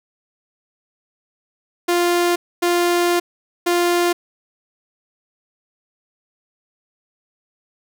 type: tone bursts at uneven times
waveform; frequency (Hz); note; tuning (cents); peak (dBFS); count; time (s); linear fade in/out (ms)
sawtooth; 349.2; F4; 0; -11; 3; 1.88-2.36 / 2.62-3.2 / 3.66-4.13; 10
effects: none